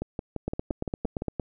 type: two click trains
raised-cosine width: 2 ms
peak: -17 / -15 dBFS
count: 8 / 9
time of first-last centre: 0.02-1.221 / 0.48-1.397 s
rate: 5.83 / 8.72 Hz
effects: none